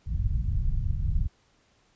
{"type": "low-pass noise", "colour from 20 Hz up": "pink", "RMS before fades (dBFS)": -26, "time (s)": [0.06, 1.28], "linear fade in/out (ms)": 20, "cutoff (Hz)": 120, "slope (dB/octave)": 24, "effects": ["pink hiss -65 dBFS RMS until 1.95 s", "resampled to 16000 Hz"]}